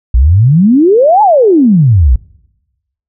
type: exponential two-way sweep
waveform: sine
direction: up then down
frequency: 55 to 880 to 55 Hz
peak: -3 dBFS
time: 0.14-2.16 s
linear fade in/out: 5 ms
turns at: 1.22 s
effects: noise-tail reverb RT60 1.0 s tail -25 dB re dry